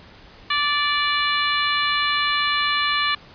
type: harmonic tone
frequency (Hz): 584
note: D5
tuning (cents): -10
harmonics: 2 / 3 / 4 / 5 / 6 / 7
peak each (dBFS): -23 / -25 / -26 / -27 / -28 / -28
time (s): 0.5-3.15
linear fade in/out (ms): 5
effects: pink hiss -46 dBFS RMS until 3.34 s + resampled to 11025 Hz